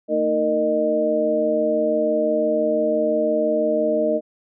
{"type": "tone cluster", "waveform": "sine", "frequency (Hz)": [224.8, 310.7, 461, 614], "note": ["A3", "D#4", "A#4", "D#5"], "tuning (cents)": [37, -2, -19, -23], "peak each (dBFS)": [-27, -25, -24, -19], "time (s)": [0.08, 4.21], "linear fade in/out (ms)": 50, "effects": []}